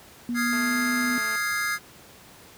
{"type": "tone with pitch glide", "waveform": "sine", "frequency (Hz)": [240, 247.5], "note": ["B3", "B3"], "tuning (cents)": [-49, 4], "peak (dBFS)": -25, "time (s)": [0.29, 1.18], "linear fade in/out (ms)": 0, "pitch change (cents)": 53, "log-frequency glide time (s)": [0.43, 0.77]}
{"type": "chord", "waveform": "square", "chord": "F minor seventh", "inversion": "third", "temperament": "equal", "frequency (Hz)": [1244.5, 1396.9, 1661.2, 2093], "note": ["Eb6", "F6", "Ab6", "C7"], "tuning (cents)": [0, 0, 0, 0], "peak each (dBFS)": [-34, -33, -29, -30], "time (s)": [0.34, 1.79], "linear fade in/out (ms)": 50}
{"type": "click train", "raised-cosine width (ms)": 0.5, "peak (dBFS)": -26, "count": 183, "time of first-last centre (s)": [0.53, 1.357], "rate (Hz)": 220}
{"effects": ["pink hiss -49 dBFS RMS until 2.57 s", "high-pass 80 Hz 12 dB/octave"]}